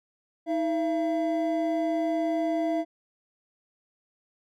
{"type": "tone pair together", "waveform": "triangle", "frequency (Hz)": [318.5, 674.2], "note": ["D#4", "E5"], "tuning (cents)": [41, 39], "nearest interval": "octave + minor second", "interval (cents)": 1298, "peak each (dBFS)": -25, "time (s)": [0.46, 2.85], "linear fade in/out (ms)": 50, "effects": []}